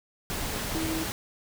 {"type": "tone in noise", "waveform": "sine", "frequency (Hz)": 321.2, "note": "E4", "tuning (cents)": -45, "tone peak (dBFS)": -30, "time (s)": [0.75, 1.04], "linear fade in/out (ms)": 0, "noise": "pink", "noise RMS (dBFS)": -32, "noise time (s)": [0.3, 1.12], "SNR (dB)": -1, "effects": []}